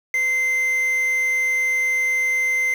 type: tone with quantisation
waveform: triangle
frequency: 2076 Hz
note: C7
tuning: 14 cents flat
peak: -16 dBFS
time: 0.14-2.74 s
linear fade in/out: 2 ms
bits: 6
effects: none